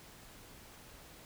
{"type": "silence", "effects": ["pink hiss -55 dBFS RMS until 1.25 s"]}